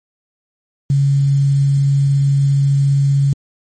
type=tone with quantisation; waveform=sine; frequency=139.3 Hz; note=C#3; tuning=9 cents sharp; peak=-10 dBFS; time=0.9-3.33 s; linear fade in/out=2 ms; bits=6; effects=MP3 32 kbps